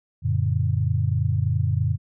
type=chord; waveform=sine; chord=Gb augmented; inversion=none; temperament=just; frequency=92.5 / 115.62 / 144.53 Hz; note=Gb2 / Bb2 / D3; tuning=0 / -14 / -27 cents; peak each=-23 / -23 / -25 dBFS; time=0.22-1.98 s; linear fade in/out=50 ms; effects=none